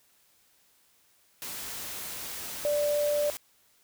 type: tone in noise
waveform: sine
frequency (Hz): 587.3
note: D5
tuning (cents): 0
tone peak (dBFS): -24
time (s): 2.65-3.3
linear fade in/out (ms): 0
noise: white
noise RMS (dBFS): -38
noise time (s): 1.42-3.37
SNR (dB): +11
effects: white hiss -65 dBFS RMS until 3.83 s